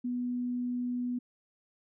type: tone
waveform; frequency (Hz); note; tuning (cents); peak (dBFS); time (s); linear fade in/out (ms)
sine; 246; B3; -7; -30; 0.04-1.19; 10
effects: none